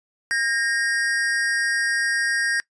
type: tone pair together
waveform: square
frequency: 1613.7 / 1861 Hz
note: G6 / A#6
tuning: +50 / -3 cents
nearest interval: major second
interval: 247 cents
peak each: -24 dBFS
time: 0.31-2.6 s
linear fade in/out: 0 ms
effects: noise-tail reverb RT60 0.1 s tail -21 dB re dry + resampled to 22050 Hz